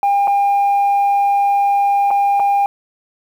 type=tone with dropouts; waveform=sine; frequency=803 Hz; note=G5; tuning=41 cents sharp; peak=-9 dBFS; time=0.03-2.66 s; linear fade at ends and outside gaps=1 ms; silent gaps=0.273-0.278 / 2.106-2.111 / 2.397-2.4 s; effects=tanh soft clip ceiling -10 dBFS + 7-bit